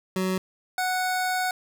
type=tone pair in turn; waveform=25% pulse; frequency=186.9 / 738.6 Hz; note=F#3 / F#5; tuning=+18 / -3 cents; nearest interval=2 octaves; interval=2379 cents; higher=second; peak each=-20 dBFS; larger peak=neither; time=0.16-0.38 / 0.78-1.51 s; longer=second; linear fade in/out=2 ms; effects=none